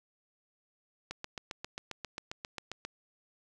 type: click train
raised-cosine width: 0.2 ms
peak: -21 dBFS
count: 14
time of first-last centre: 1.11-2.85 s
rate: 7.47 Hz
effects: none